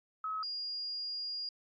sine tone pair in turn, 1282 / 4840 Hz, E6 / D#8, -49 / -49 cents, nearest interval octave + major seventh, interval 2300 cents, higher second, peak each -34 / -36 dBFS, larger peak first, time 0.24-0.43 / 0.43-1.49 s, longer second, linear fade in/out 2 ms, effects AAC 48 kbps

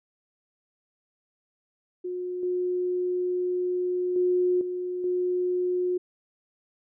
sine tone with level steps, 360.9 Hz, F#4, 43 cents flat, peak -29 / -24 / -20 / -28 / -23 dBFS, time 2.04-5.98 s, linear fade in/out 10 ms, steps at 2.43 / 4.16 / 4.61 / 5.04 s, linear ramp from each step 2 ms, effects none

